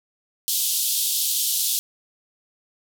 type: band-pass noise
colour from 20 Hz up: white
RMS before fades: -23 dBFS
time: 0.48-1.79 s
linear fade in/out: 0 ms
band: 3100 to 16000 Hz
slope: 48 dB/octave
effects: none